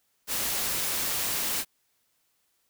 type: noise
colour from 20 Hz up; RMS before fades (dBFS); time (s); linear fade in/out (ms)
white; -29; 0.27-1.65; 50
effects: white hiss -72 dBFS RMS until 2.69 s